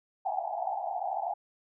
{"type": "band-pass noise", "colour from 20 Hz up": "pink", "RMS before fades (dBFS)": -33, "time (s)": [0.25, 1.34], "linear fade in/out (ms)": 10, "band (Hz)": [680, 850], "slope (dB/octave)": 96, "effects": []}